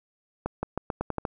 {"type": "accelerating click train", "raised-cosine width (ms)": 1, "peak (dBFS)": -14, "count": 8, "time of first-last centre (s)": [0.46, 1.252], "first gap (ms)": 170, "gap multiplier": 0.86, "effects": []}